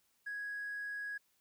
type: tone with hard clipping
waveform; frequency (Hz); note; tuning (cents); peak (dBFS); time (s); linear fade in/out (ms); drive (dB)
sine; 1661.2; G#6; 0; -39; 0.26-1.18; 10; 1
effects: white hiss -75 dBFS RMS until 1.4 s